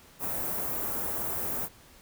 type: band-stop noise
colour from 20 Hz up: white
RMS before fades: -32 dBFS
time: 0.19-1.69 s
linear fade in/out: 50 ms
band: 1000 to 16000 Hz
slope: 12 dB/octave
effects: pink hiss -55 dBFS RMS until 2.01 s